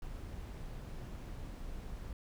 brown noise, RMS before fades -44 dBFS, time 0.02-2.13 s, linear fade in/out 2 ms, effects none

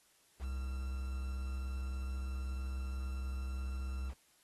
triangle tone with quantisation, 65.41 Hz, C2, in tune, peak -34 dBFS, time 0.39-4.14 s, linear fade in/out 50 ms, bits 9, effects white hiss -69 dBFS RMS until 4.43 s + AAC 32 kbps

